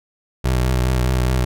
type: tone with vibrato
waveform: 25% pulse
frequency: 63 Hz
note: B1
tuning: 35 cents sharp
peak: -12 dBFS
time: 0.44-1.45 s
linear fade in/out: 10 ms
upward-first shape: triangle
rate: 4.8 Hz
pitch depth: 45 cents each way
effects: none